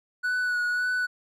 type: tone with vibrato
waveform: triangle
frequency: 1475 Hz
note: F#6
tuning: 6 cents flat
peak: -22 dBFS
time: 0.23-1.07 s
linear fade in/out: 20 ms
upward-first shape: sine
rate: 1.8 Hz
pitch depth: 22 cents each way
effects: none